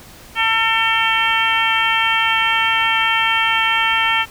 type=harmonic tone; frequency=449.6 Hz; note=A4; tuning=37 cents sharp; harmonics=2 / 3 / 4 / 5 / 6 / 7; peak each=-21 / -21 / -21 / -21 / -21 / -21 dBFS; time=0.35-4.26 s; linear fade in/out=50 ms; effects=pink hiss -41 dBFS RMS until 4.3 s